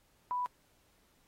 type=tone; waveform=sine; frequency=989 Hz; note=B5; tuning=2 cents sharp; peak=-31 dBFS; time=0.31-0.46 s; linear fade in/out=0 ms; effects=pink hiss -70 dBFS RMS until 1.27 s + AAC 48 kbps